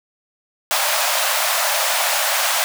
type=high-pass noise; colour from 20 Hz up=pink; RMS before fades=-19 dBFS; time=0.71-2.64 s; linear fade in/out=0 ms; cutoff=560 Hz; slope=96 dB/octave; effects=none